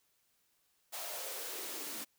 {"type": "noise with high-pass filter sweep", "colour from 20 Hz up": "white", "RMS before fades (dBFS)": -42, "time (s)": [0.92, 2.05], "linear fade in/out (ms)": 20, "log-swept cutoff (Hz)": [720, 250], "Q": 3.3, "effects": ["white hiss -75 dBFS RMS until 2.18 s"]}